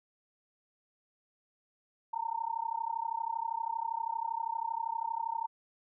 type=tone with amplitude modulation; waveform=sine; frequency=913 Hz; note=A#5; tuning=36 cents flat; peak=-28 dBFS; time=2.13-5.47 s; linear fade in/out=10 ms; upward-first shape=sine; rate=32.6 Hz; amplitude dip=95%; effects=none